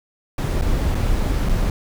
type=noise with dropouts; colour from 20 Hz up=brown; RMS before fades=-19 dBFS; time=0.38-1.7 s; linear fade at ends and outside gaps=2 ms; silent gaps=0.613-0.62 / 0.947-0.951 / 1.489-1.493 s; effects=none